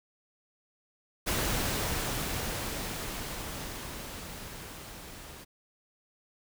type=noise with level ramp; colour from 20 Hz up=pink; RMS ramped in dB=-29 to -47 dBFS; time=1.26-5.45 s; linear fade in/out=20 ms; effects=none